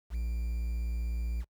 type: tone with quantisation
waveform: triangle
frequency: 58 Hz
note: A#1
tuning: 8 cents flat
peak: -28 dBFS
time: 0.1-1.45 s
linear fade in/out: 50 ms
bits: 9
effects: noise-tail reverb RT60 0.1 s tail -26 dB re dry